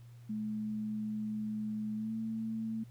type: tone with pitch glide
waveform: sine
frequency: 214.6 to 222.7 Hz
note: A3 to A3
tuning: -43 to +21 cents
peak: -34 dBFS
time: 0.29-2.84 s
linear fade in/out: 10 ms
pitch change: +64 cents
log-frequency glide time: 1.95-2.13 s
effects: added 119 Hz sine -50 dBFS peak until 2.9 s + pink hiss -68 dBFS RMS until 2.9 s